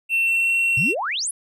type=tone with pitch glide; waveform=triangle; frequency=2700 to 2722 Hz; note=E7 to F7; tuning=+41 to -45 cents; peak=-15 dBFS; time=0.09-0.95 s; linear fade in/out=50 ms; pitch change=+14 cents; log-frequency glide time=0.24-0.54 s
type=exponential sweep; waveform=sine; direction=up; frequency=110 to 11300 Hz; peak=-22 dBFS; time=0.77-1.31 s; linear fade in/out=5 ms
effects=tanh soft clip ceiling -9 dBFS